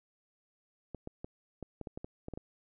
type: clicks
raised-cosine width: 2 ms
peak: -27 dBFS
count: 11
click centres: 0.947 / 1.074 / 1.245 / 1.627 / 1.813 / 1.872 / 1.975 / 2.045 / 2.284 / 2.337 / 2.375 s
effects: none